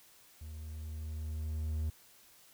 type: tone with level ramp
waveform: triangle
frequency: 77.78 Hz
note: D#2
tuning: in tune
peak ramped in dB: -41 to -29 dBFS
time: 0.41-1.9 s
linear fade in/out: 5 ms
effects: white hiss -61 dBFS RMS until 2.53 s